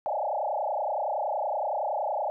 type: tone with frequency modulation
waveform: sine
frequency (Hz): 720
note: F#5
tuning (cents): -47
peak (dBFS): -26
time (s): 0.06-2.3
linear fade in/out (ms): 0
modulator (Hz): 30.7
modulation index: 4.8
effects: none